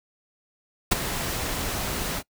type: noise with ADSR envelope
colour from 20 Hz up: pink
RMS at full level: -17 dBFS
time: 0.91-2.23 s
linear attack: 10 ms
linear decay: 18 ms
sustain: -12 dB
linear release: 57 ms
effects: noise-tail reverb RT60 0.1 s tail -23 dB re dry